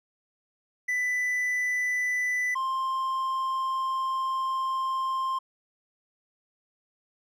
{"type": "tone pair in turn", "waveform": "triangle", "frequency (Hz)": [1990, 1054.2], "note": ["B6", "C6"], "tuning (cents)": [13, 13], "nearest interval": "major seventh", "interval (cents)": 1100, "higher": "first", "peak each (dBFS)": [-23, -24], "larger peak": "first", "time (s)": [[0.88, 2.55], [2.55, 5.39]], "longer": "second", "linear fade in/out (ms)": 10, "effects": []}